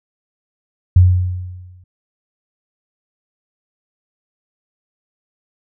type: tone with exponential decay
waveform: sine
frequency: 90.6 Hz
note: F#2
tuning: 36 cents flat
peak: -3 dBFS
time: 0.96-1.84 s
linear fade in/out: 5 ms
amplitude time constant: 190 ms
effects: none